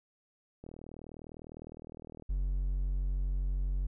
click train, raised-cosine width 2 ms, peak -33 dBFS, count 64, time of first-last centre 0.64-2.223 s, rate 39.8 Hz
triangle tone, 46.25 Hz, F#1, in tune, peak -27 dBFS, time 2.29-3.87 s, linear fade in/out 10 ms
effects none

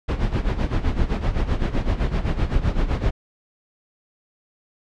brown noise with tremolo, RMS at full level -18 dBFS, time 0.08-3.11 s, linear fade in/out 10 ms, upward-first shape sine, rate 7.8 Hz, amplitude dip 75%, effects low-pass 4000 Hz 12 dB/octave

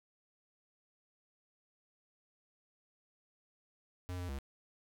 square tone with pitch steps, 90.2 / 89 / 68.4 Hz, F#2 / F2 / C#2, -44 / +33 / -23 cents, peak -39 dBFS, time 4.09-4.387 s, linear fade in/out 0 ms, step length 99 ms, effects none

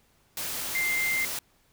sine tone in noise, 2093 Hz, C7, in tune, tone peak -25 dBFS, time 0.75-1.25 s, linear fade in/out 2 ms, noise white, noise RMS -33 dBFS, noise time 0.37-1.39 s, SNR +5 dB, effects pink hiss -65 dBFS RMS until 1.72 s

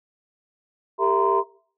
sine tone cluster, 394.3 / 456.5 / 662 / 940 / 1034 Hz, G4 / A#4 / E5 / A#5 / C6, +10 / -36 / +7 / +14 / -21 cents, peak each -22 / -26 / -27 / -23 / -22 dBFS, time 0.98-1.44 s, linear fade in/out 50 ms, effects noise-tail reverb RT60 0.5 s tail -20 dB re dry + tanh soft clip ceiling -6 dBFS

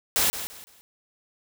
white noise with echo, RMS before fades -22 dBFS, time 0.16-0.3 s, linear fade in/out 0 ms, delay 170 ms, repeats 3, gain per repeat -11 dB, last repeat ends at 0.81 s, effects none

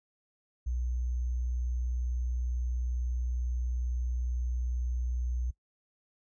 sine tone with sample-and-hold, 61.1 Hz, B1, 18 cents flat, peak -29 dBFS, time 0.66-5.51 s, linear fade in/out 10 ms, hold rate 6300 Hz, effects noise-tail reverb RT60 0.1 s tail -19 dB re dry + resampled to 22050 Hz

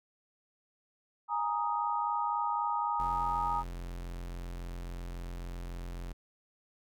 sine chord, Ab suspended second, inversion none, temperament just, 830.6 / 934.4 / 1245.9 Hz, Ab5 / Bb5 / Eb6, 0 / +4 / +2 cents, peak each -35 / -32 / -34 dBFS, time 1.28-3.64 s, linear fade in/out 50 ms
45% pulse tone, 43.65 Hz, F1, in tune, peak -38 dBFS, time 2.99-6.13 s, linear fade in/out 10 ms
effects none

